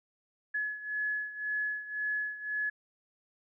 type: beating tone pair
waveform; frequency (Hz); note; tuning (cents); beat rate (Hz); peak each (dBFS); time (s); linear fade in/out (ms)
sine; 1700 / 1701.9; G#6 / G#6; +40 / +42; 1.9; -33 / -37; 0.54-2.7; 10
effects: none